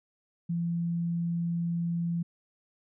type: tone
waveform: sine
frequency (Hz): 170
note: F3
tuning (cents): -46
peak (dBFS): -27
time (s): 0.49-2.23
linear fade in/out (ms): 10
effects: none